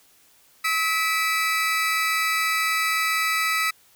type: tone cluster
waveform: 35% pulse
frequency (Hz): 1286 / 1971 / 2324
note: E6 / B6 / D7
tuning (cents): -43 / -4 / -19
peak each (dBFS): -23 / -23 / -26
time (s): 0.64-3.71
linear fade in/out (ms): 10
effects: white hiss -57 dBFS RMS until 3.95 s